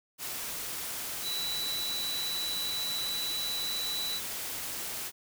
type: tone in noise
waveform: sine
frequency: 3951 Hz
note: B7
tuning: in tune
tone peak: -32 dBFS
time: 1.22-4.21 s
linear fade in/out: 50 ms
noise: white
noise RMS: -37 dBFS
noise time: 0.18-5.12 s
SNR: +2 dB
effects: none